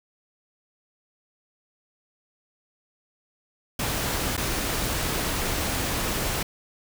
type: noise with dropouts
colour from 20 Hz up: pink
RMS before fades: -27 dBFS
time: 3.79-6.43 s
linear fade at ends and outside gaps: 5 ms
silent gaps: 4.368-4.376 s
effects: none